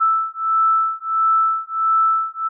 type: beating tone pair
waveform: sine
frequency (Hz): 1318.5 / 1320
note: E6 / E6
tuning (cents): 0 / +2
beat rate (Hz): 1.5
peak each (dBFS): -18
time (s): 0-2.49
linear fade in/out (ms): 20
effects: none